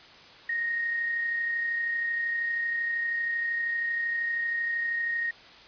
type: tone with amplitude modulation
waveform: sine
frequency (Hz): 1864.7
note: A#6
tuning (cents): 0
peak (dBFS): -25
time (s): 0.49-5.31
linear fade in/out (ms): 5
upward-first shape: sine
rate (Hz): 32.8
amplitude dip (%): 30
effects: white hiss -50 dBFS RMS until 5.67 s + resampled to 11025 Hz